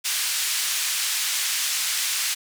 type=band-pass noise; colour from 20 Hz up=white; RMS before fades=-25 dBFS; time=0.04-2.35 s; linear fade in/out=20 ms; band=1800 to 8900 Hz; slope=12 dB/octave; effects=none